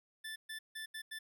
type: tone bursts at uneven times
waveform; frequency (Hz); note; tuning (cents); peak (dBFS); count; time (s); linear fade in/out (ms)
25% pulse; 1760; A6; 0; -38; 5; 0.24-0.36 / 0.49-0.59 / 0.75-0.86 / 0.94-1.02 / 1.11-1.19; 10
effects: none